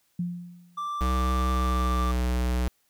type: tone with exponential decay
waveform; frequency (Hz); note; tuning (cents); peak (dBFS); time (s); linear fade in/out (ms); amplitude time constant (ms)
sine; 175.3; F3; +7; -24; 0.19-0.88; 5; 150
type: tone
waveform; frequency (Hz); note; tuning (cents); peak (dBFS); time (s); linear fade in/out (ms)
triangle; 1174.7; D6; 0; -27; 0.77-2.12; 10
type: tone with pitch glide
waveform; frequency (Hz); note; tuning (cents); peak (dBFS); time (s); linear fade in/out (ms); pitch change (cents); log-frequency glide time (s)
square; 63.9 to 61.76; C2 to B1; -40 to +1; -24; 1.01-2.68; 0; -59; 1.52-2.18
effects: white hiss -69 dBFS RMS until 2.89 s